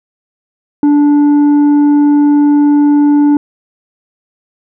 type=tone with tanh clipping; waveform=sine; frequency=291.6 Hz; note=D4; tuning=12 cents flat; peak=-6 dBFS; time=0.83-3.37 s; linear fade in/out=2 ms; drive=5 dB; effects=none